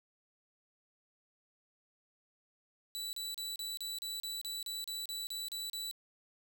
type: tone bursts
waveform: sawtooth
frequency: 3952 Hz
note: B7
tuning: in tune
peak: -35 dBFS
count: 14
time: 2.95-5.912 s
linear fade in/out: 0 ms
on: 180 ms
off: 34 ms
effects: none